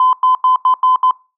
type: tone bursts at uneven times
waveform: sine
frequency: 1020 Hz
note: C6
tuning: 44 cents flat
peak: -7 dBFS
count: 6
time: 0-0.13 / 0.23-0.35 / 0.44-0.56 / 0.65-0.74 / 0.83-0.96 / 1.03-1.11 s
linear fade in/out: 2 ms
effects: noise-tail reverb RT60 0.3 s tail -23 dB re dry + tanh soft clip ceiling -3 dBFS